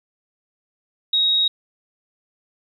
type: tone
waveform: sine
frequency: 3783 Hz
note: A#7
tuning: 25 cents sharp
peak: -15 dBFS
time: 1.13-1.48 s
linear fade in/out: 5 ms
effects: 9-bit